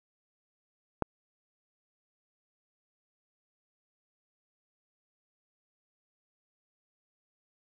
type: click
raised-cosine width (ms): 1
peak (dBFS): -13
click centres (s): 1.023
effects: none